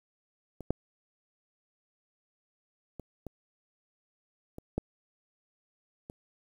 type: clicks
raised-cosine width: 2 ms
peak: -28 / -13 / -27 / -26 / -28 / -16 / -29 dBFS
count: 7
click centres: 0.607 / 0.706 / 2.997 / 3.267 / 4.584 / 4.78 / 6.099 s
effects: 9-bit